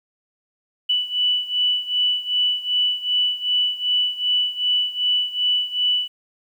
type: beating tone pair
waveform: sine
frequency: 2967 / 2969.6 Hz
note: F#7 / F#7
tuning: +4 / +6 cents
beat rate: 2.6 Hz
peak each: -20 / -23 dBFS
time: 0.89-6.08 s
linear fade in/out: 10 ms
effects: 9-bit